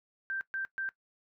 sine tone bursts, 1568 Hz, G6, in tune, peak -32 dBFS, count 3, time 0.3-0.89 s, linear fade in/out 0 ms, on 110 ms, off 130 ms, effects noise-tail reverb RT60 0.1 s tail -17 dB re dry

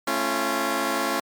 10% pulse chord, A augmented, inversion none, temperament just, 220 / 275 / 343.8 Hz, A3 / C#4 / E#4, 0 / -14 / -27 cents, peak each -22 / -18 / -19 dBFS, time 0.07-1.2 s, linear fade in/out 5 ms, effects MP3 96 kbps

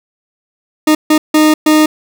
40% pulse tone bursts at uneven times, 307.9 Hz, D#4, 18 cents flat, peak -5 dBFS, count 4, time 0.87-0.95 / 1.1-1.18 / 1.34-1.54 / 1.66-1.86 s, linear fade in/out 5 ms, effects none

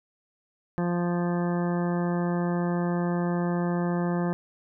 harmonic tone, 174.61 Hz, F3, in tune, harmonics 1 / 2 / 3 / 4 / 5 / 6 / 7 / 9 / 10, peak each -25 / -31 / -35 / -37 / -39 / -41 / -42 / -44 / -45 dBFS, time 0.78-4.33 s, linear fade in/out 0 ms, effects none

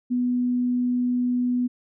sine tone, 246.9 Hz, B3, in tune, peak -20 dBFS, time 0.1-1.68 s, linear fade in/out 20 ms, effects none

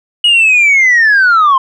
sine linear sweep, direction down, 2914 to 1030 Hz, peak -3 dBFS, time 0.24-1.58 s, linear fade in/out 5 ms, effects tanh soft clip ceiling -3 dBFS

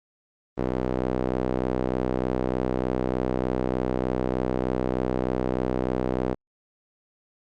sawtooth tone with band-pass filter, 63.3 Hz, B1, 43 cents sharp, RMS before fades -26 dBFS, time 0.57-6.35 s, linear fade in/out 20 ms, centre 430 Hz, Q 1.2, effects Opus 24 kbps

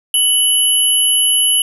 sine tone pair together, 2976 / 11220 Hz, F#7 / F9, +9 / +7 cents, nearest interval octave + major seventh, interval 2298 cents, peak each -13 dBFS, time 0.14-1.62 s, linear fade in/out 2 ms, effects none

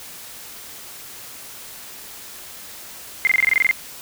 sine tone bursts, 2093 Hz, C7, in tune, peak -12 dBFS, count 11, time 3.25-3.711 s, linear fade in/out 0 ms, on 21 ms, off 23 ms, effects white hiss -38 dBFS RMS until 4.01 s

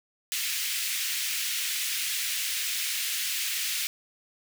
pink high-pass noise, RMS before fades -30 dBFS, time 0.32-3.87 s, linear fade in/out 0 ms, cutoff 2100 Hz, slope 24 dB/octave, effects none

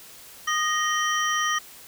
sine tone cluster, 1233 / 1871 / 3102 / 5800 Hz, D#6 / A#6 / G7 / F#8, -16 / +6 / -19 / -35 cents, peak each -25 / -26 / -30 / -31 dBFS, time 0.47-1.59 s, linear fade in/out 10 ms, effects white hiss -46 dBFS RMS until 1.87 s

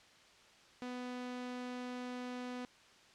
sawtooth tone, 248.6 Hz, B3, 12 cents sharp, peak -37 dBFS, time 0.82-2.65 s, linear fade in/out 0 ms, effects white hiss -62 dBFS RMS until 3.14 s + low-pass 5000 Hz 12 dB/octave

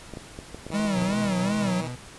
clicks, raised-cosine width 2 ms, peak -23 dBFS, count 12, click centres 0.137 / 0.172 / 0.389 / 0.546 / 0.666 / 0.704 / 0.796 / 0.851 / 0.984 / 1.023 / 1.091 / 1.131 s
10% pulse tone, 160 Hz, D#3, 49 cents sharp, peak -24 dBFS, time 0.71-1.88 s, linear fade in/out 10 ms
square tone with vibrato, 196 Hz, G3, in tune, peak -24 dBFS, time 0.73-1.82 s, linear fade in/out 20 ms, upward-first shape sine, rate 2.7 Hz, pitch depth 140 cents each way
35% pulse tone with tremolo, 123.47 Hz, B2, in tune, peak -30 dBFS, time 0.94-1.96 s, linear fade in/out 10 ms, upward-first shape sine, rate 4.5 Hz, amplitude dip 55%
effects pink hiss -45 dBFS RMS until 2.18 s + resampled to 24000 Hz

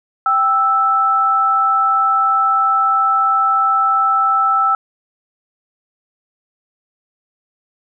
sine tone pair together, 784 / 1318.5 Hz, G5 / E6, 0 / 0 cents, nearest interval major sixth, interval 900 cents, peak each -19 / -12 dBFS, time 0.26-4.75 s, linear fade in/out 2 ms, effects none

